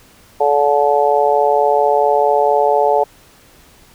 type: harmonic tone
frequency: 144.4 Hz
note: D3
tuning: 29 cents flat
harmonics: 3 / 4 / 5 / 6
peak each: -16 / -16 / -16 / -16 dBFS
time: 0.4-3.04 s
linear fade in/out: 10 ms
effects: pink hiss -47 dBFS RMS until 3.94 s